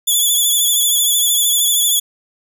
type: tone with vibrato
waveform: 10% pulse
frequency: 3432 Hz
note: A7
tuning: 44 cents flat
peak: -5 dBFS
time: 0.07-2 s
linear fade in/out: 10 ms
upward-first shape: sine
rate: 13 Hz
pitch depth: 49 cents each way
effects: none